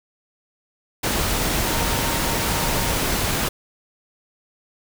sine tone in noise, 922 Hz, A#5, 19 cents flat, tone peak -32 dBFS, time 1.65-2.93 s, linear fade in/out 10 ms, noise pink, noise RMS -22 dBFS, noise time 1.03-3.49 s, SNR -13 dB, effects none

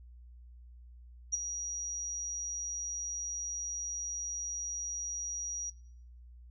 sine tone with ADSR envelope, 5760 Hz, F#8, 47 cents flat, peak -25 dBFS, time 1.32-5.7 s, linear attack 21 ms, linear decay 17 ms, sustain -10 dB, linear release 5 ms, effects noise-tail reverb RT60 0.7 s tail -23 dB re dry + added 60 Hz sine -50 dBFS peak until 6.5 s

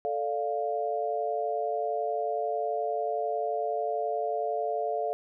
sine chord, D minor, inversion second, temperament equal, 440 / 587.3 / 698.5 Hz, A4 / D5 / F5, 0 / 0 / 0 cents, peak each -32 / -33 / -30 dBFS, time 0.05-5.13 s, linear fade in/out 0 ms, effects none

